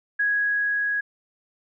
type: tone with level ramp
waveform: sine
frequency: 1661.2 Hz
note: G#6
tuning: in tune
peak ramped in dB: -19 to -22 dBFS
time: 0.19-1.01 s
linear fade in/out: 10 ms
effects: none